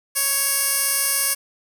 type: tone with band-pass filter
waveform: 15% pulse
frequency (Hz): 554.4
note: C#5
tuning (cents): 0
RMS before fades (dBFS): -21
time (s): 0.15-1.35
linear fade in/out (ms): 20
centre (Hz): 11000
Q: 1.7
effects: none